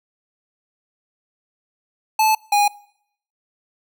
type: tone pair in turn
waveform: square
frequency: 870 / 821.2 Hz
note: A5 / G#5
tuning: -20 / -20 cents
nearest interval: minor second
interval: 100 cents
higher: first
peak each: -14 / -14 dBFS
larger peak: neither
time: 2.19-2.35 / 2.52-2.68 s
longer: neither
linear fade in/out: 5 ms
effects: noise-tail reverb RT60 0.7 s tail -24 dB re dry